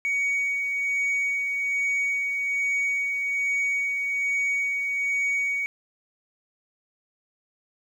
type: tone with tremolo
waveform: sine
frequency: 2246 Hz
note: C#7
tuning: 22 cents sharp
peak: -19 dBFS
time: 0.05-5.66 s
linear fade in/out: 0 ms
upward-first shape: sine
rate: 1.2 Hz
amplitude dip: 40%
effects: tanh soft clip ceiling -21 dBFS + 9-bit